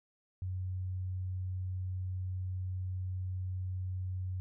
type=tone; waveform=sine; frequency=92.5 Hz; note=F#2; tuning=in tune; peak=-34 dBFS; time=0.42-4.4 s; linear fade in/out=0 ms; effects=none